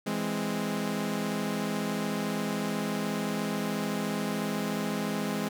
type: chord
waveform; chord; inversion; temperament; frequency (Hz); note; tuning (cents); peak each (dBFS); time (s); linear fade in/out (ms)
sawtooth; E augmented; none; equal; 164.81 / 207.7 / 261.6; E3 / G#3 / B#3; 0 / 0 / 0; -32 / -27 / -31; 0.06-5.49; 10
effects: none